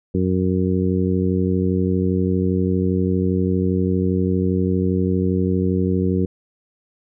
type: harmonic tone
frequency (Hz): 92.5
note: F#2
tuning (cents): 0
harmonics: 1 / 2 / 3 / 4 / 5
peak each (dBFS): -22 / -20 / -24 / -24 / -27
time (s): 0.14-6.26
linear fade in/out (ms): 10
effects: none